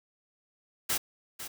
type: noise with echo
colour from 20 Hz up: white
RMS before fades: -29 dBFS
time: 0.89-0.98 s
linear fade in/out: 10 ms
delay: 500 ms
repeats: 1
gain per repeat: -11 dB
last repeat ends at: 1.48 s
effects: none